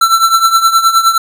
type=tone with tremolo; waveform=square; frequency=1341 Hz; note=E6; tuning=29 cents sharp; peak=-4 dBFS; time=0.01-1.18 s; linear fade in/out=5 ms; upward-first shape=triangle; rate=9.6 Hz; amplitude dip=80%; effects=none